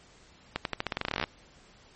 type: accelerating click train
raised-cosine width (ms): 0.3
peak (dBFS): -12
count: 18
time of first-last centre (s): 0.56-1.239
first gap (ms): 92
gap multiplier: 0.88
effects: pink hiss -57 dBFS RMS until 1.95 s + MP3 32 kbps